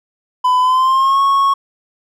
triangle tone with pitch glide, 1004 to 1101.2 Hz, B5 to C#6, +28 to -12 cents, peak -8 dBFS, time 0.44-1.54 s, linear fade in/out 10 ms, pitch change +160 cents, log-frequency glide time 0.6-1.21 s, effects none

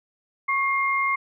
sine tone pair together, 1102.3 / 2121 Hz, C#6 / C7, -10 / +23 cents, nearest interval major seventh, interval 1133 cents, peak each -23 dBFS, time 0.48-1.16 s, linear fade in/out 10 ms, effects none

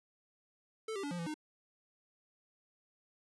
square tone with pitch steps, 440.5 / 393.3 / 287 / 175.5 / 168.5 / 305.9 Hz, A4 / G4 / D4 / F3 / E3 / D#4, +2 / +6 / -40 / +9 / +38 / -29 cents, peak -38 dBFS, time 0.88-1.342 s, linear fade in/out 5 ms, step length 77 ms, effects resampled to 24000 Hz + 11-bit

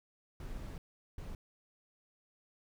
brown noise bursts at uneven times, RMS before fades -43 dBFS, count 2, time 0.4-0.78 / 1.18-1.35 s, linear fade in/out 2 ms, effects none

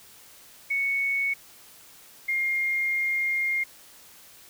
sine tone pair in turn, 2217 / 2125 Hz, C#7 / C7, 0 / +26 cents, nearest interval minor second, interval 74 cents, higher first, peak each -23 dBFS, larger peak neither, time 0.7-1.34 / 2.28-3.64 s, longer second, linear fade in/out 10 ms, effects white hiss -51 dBFS RMS until 4.49 s

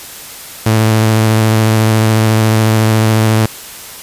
sawtooth tone with vibrato, 110 Hz, A2, in tune, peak -4 dBFS, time 0.66-3.46 s, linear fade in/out 5 ms, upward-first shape sine, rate 14 Hz, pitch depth 20 cents each way, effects white hiss -30 dBFS RMS until 4.02 s + resampled to 32000 Hz

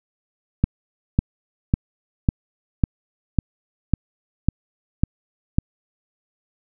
click train, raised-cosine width 5 ms, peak -3 dBFS, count 10, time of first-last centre 0.64-5.585 s, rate 1.82 Hz, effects none

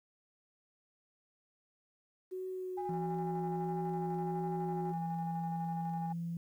sine tone with vibrato, 370 Hz, F#4, in tune, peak -37 dBFS, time 2.31-4.93 s, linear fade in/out 20 ms, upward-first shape triangle, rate 1.5 Hz, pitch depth 18 cents each way
sine tone with tremolo, 818 Hz, G#5, 26 cents flat, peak -36 dBFS, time 2.77-6.13 s, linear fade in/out 10 ms, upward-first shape square, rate 12 Hz, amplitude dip 25%
sine tone, 169 Hz, E3, 43 cents sharp, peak -35 dBFS, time 2.89-6.37 s, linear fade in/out 2 ms
effects tanh soft clip ceiling -28 dBFS + 11-bit

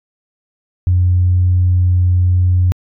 sine tone, 90.1 Hz, F#2, 45 cents flat, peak -8 dBFS, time 0.87-2.72 s, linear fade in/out 0 ms, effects tanh soft clip ceiling -4 dBFS

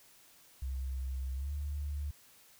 sine tone with pitch glide, 65.41 to 72.58 Hz, C2 to D2, 0 to -20 cents, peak -34 dBFS, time 0.62-2.11 s, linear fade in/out 5 ms, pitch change +180 cents, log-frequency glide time 1.34-1.52 s, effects white hiss -61 dBFS RMS until 2.59 s

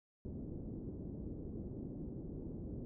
white low-pass noise, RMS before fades -45 dBFS, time 0.25-2.85 s, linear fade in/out 0 ms, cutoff 340 Hz, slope 24 dB/octave, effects none

